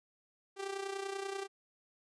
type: tone with amplitude modulation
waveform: sawtooth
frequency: 392 Hz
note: G4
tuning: in tune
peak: -31 dBFS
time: 0.56-1.48 s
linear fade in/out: 50 ms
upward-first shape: sine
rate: 30.3 Hz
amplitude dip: 65%
effects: resampled to 22050 Hz